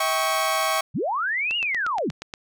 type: chord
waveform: sawtooth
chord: C# diminished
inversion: first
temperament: equal with one note detuned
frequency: 642.3 / 784 / 1108.7 Hz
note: E5 / G5 / C#6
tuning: -45 / 0 / 0 cents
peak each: -22 / -24 / -20 dBFS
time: 0-0.81 s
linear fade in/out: 5 ms
type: linear two-way sweep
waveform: sine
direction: up then down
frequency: 88 to 2926 to 88 Hz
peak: -22 dBFS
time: 0.94-2.11 s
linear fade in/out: 20 ms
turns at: 1.57 s
type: click train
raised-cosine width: 0.2 ms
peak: -16 dBFS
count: 8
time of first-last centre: 1.51-2.338 s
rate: 8.45 Hz
effects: none